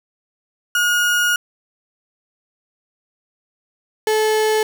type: tone pair in turn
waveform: 35% pulse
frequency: 1438 / 433.2 Hz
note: F#6 / A4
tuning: -50 / -27 cents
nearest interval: octave + major sixth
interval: 2077 cents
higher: first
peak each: -13 dBFS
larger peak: neither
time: 0.75-1.36 / 4.07-4.63 s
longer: first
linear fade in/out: 2 ms
effects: none